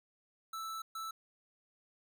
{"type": "tone bursts at uneven times", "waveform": "square", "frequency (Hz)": 1318.5, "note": "E6", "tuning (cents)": 0, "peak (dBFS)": -40, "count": 2, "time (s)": [[0.53, 0.82], [0.95, 1.11]], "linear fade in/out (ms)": 5, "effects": []}